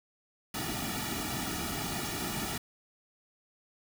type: noise with comb filter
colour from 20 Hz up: pink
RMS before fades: -35 dBFS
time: 0.54-2.58 s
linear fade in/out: 5 ms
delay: 1.9 ms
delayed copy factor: -0.9
effects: none